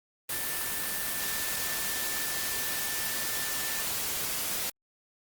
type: tone in noise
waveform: sine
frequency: 1773 Hz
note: A6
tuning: 13 cents sharp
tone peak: -40 dBFS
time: 0.32-3.83 s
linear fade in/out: 5 ms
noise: white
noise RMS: -32 dBFS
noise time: 0.29-4.7 s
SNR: -11 dB
effects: Opus 32 kbps